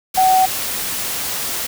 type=tone in noise; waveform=sine; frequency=752 Hz; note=F#5; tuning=28 cents sharp; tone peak=-10 dBFS; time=0.17-0.46 s; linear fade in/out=10 ms; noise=white; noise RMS=-23 dBFS; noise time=0.14-1.67 s; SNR=+10 dB; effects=none